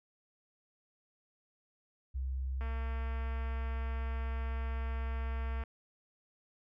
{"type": "tone", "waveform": "sine", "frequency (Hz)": 65.41, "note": "C2", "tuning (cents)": 0, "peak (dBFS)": -33, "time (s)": [2.14, 5.64], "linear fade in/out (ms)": 20}
{"type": "click train", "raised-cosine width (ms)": 0.5, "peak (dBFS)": -33, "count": 688, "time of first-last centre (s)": [2.61, 5.636], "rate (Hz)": 227}
{"effects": []}